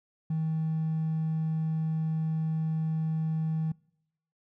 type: tone with hard clipping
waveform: triangle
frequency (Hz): 159.2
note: D#3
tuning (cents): +40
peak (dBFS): -27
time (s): 0.3-3.72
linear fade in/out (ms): 5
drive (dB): 4
effects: noise-tail reverb RT60 0.8 s tail -25 dB re dry